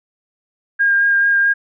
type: tone with vibrato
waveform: sine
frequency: 1614 Hz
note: G#6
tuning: 50 cents flat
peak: -11 dBFS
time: 0.79-1.54 s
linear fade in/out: 20 ms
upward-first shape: sine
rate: 4.6 Hz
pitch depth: 12 cents each way
effects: none